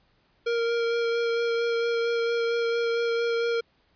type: tone with vibrato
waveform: square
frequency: 466.2 Hz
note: A#4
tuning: in tune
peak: -24 dBFS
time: 0.46-3.61 s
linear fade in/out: 10 ms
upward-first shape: sine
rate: 4.4 Hz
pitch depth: 12 cents each way
effects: pink hiss -66 dBFS RMS until 3.95 s + resampled to 11025 Hz